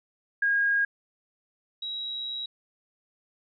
sine tone pair in turn, 1631 / 3857 Hz, G#6 / B7, -32 / -42 cents, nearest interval octave + minor third, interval 1490 cents, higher second, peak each -21 / -31 dBFS, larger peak first, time 0.42-0.85 / 1.82-2.46 s, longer second, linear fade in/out 5 ms, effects none

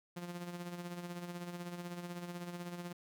sawtooth tone with tremolo, 175.1 Hz, F3, 5 cents sharp, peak -36 dBFS, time 0.16-2.93 s, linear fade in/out 10 ms, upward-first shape sine, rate 16 Hz, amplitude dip 55%, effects none

